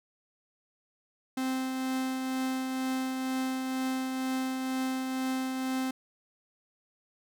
45% pulse tone with tremolo, 260.7 Hz, C4, 6 cents flat, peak -28 dBFS, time 1.37-5.91 s, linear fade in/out 5 ms, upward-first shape triangle, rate 2.1 Hz, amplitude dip 35%, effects none

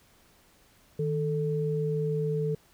sine tone pair together, 155.56 / 440 Hz, D#3 / A4, 0 / 0 cents, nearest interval octave + tritone, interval 1800 cents, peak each -28 / -29 dBFS, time 0.99-2.55 s, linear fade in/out 5 ms, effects pink hiss -61 dBFS RMS until 2.73 s

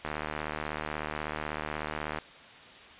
click train, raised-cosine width 0.5 ms, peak -18 dBFS, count 164, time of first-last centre 0.05-2.186 s, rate 76.3 Hz, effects white hiss -50 dBFS RMS until 2.99 s + resampled to 8000 Hz

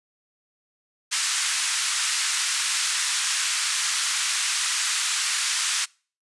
white band-pass noise, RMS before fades -25 dBFS, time 1.11-5.86 s, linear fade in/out 20 ms, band 1200 to 9000 Hz, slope 24 dB/octave, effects noise-tail reverb RT60 0.4 s tail -26 dB re dry + resampled to 24000 Hz

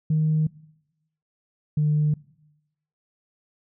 sine tone pair in turn, 155.56 / 150.52 Hz, D#3 / D3, 0 / +43 cents, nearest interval minor second, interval 57 cents, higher first, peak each -17 dBFS, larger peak neither, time 0.1-0.47 / 1.77-2.14 s, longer neither, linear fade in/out 5 ms, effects noise-tail reverb RT60 0.9 s tail -22 dB re dry + tanh soft clip ceiling -14 dBFS

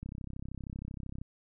click train, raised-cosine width 5 ms, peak -28 dBFS, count 40, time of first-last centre 0.03-1.215 s, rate 32.9 Hz, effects none

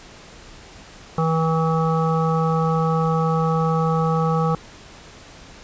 harmonic tone, 161.7 Hz, E3, 33 cents flat, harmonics 1 / 3 / 5 / 7 / 8, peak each -19 / -24 / -26 / -27 / -28 dBFS, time 1.18-4.55 s, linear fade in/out 2 ms, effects pink hiss -43 dBFS RMS until 5.63 s + resampled to 16000 Hz

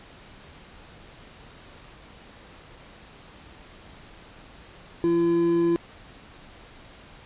triangle tone pair together, 170.29 / 339.3 Hz, F3 / F4, -43 / -50 cents, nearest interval octave, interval 1193 cents, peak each -29 / -17 dBFS, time 5.04-5.76 s, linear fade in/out 0 ms, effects pink hiss -48 dBFS RMS until 7.25 s + resampled to 8000 Hz

